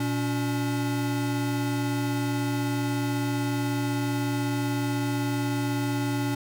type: tone pair together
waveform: square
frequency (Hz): 119.8 / 284.9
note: A#2 / C#4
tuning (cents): +48 / +48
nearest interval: octave + minor third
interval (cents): 1500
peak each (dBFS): -29 / -28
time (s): 0-6.35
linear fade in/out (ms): 5
effects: none